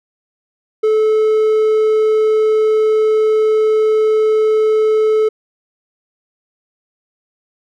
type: tone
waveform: triangle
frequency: 433.9 Hz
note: A4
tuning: 24 cents flat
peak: -8 dBFS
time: 0.83-5.29 s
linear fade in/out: 10 ms
effects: none